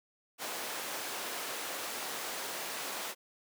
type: high-pass noise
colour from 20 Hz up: pink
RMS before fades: -39 dBFS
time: 0.38-3.15 s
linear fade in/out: 50 ms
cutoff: 470 Hz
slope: 12 dB/octave
effects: none